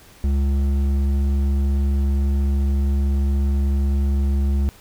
sine tone with hard clipping, 69.3 Hz, C#2, in tune, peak -18 dBFS, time 0.24-4.69 s, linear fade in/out 0 ms, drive 8 dB, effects pink hiss -48 dBFS RMS until 4.8 s

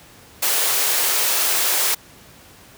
white high-pass noise, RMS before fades -19 dBFS, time 0.42-1.95 s, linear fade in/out 10 ms, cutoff 350 Hz, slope 48 dB/octave, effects pink hiss -46 dBFS RMS until 2.77 s + high-pass 60 Hz 12 dB/octave

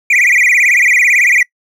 triangle tone with vibrato, 2181 Hz, C#7, 29 cents flat, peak -5 dBFS, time 0.1-1.43 s, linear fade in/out 5 ms, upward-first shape sine, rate 18 Hz, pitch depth 210 cents each way, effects noise-tail reverb RT60 0.1 s tail -23 dB re dry

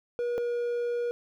triangle tone pair in turn, 480.8 / 478.7 Hz, B4 / A#4, -46 / +46 cents, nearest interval unison, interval 8 cents, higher first, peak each -25 dBFS, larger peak neither, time 0.19-0.38 / 0.38-1.11 s, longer second, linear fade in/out 0 ms, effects none

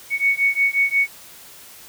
sine beating tone pair, 2221 / 2226.6 Hz, C#7 / C#7, +3 / +7 cents, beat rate 5.6 Hz, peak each -19 dBFS, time 0.1-1.08 s, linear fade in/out 50 ms, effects white hiss -43 dBFS RMS until 1.88 s

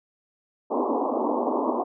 pink band-pass noise, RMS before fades -25 dBFS, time 0.7-1.84 s, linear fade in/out 20 ms, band 230 to 1100 Hz, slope 96 dB/octave, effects none

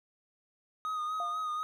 triangle tone with vibrato, 1244.5 Hz, D#6, in tune, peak -30 dBFS, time 0.85-1.63 s, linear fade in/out 0 ms, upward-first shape sine, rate 4.1 Hz, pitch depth 34 cents each way
sine tone with exponential decay, 698.5 Hz, F5, in tune, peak -34 dBFS, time 1.2-1.56 s, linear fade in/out 1 ms, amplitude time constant 77 ms
effects none

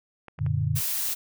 clicks, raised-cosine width 0.5 ms, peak -27 dBFS, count 3, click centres 0.283 / 0.389 / 0.464 s
sine chord, Gb augmented, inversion none, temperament equal, 92.5 / 116.54 / 146.83 Hz, Gb2 / Bb2 / D3, 0 / 0 / 0 cents, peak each -28 / -27 / -26 dBFS, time 0.38-0.81 s, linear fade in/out 50 ms
blue noise, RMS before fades -28 dBFS, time 0.75-1.15 s, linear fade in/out 20 ms
effects none

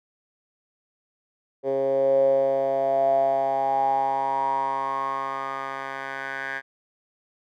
10% pulse tone with band-pass filter sweep, 135.5 Hz, C#3, 39 cents flat, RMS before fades -24 dBFS, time 1.63-6.62 s, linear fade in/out 50 ms, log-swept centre 470 to 1600 Hz, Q 9.6, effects none

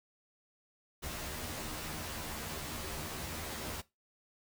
pink noise with comb filter, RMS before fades -41 dBFS, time 1.02-3.82 s, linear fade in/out 20 ms, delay 13 ms, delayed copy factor +0.9, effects noise-tail reverb RT60 0.2 s tail -18 dB re dry

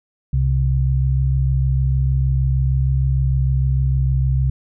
sine tone pair together, 65.96 / 132.5 Hz, C2 / C3, +15 / +22 cents, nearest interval octave, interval 1207 cents, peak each -17 dBFS, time 0.33-4.5 s, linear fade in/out 5 ms, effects none

